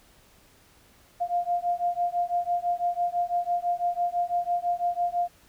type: beating tone pair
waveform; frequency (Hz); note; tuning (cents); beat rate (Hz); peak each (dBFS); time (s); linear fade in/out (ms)
sine; 698.5 / 704.5; F5 / F5; 0 / +15; 6; -27 / -27; 1.2-5.29; 20
effects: pink hiss -58 dBFS RMS until 5.48 s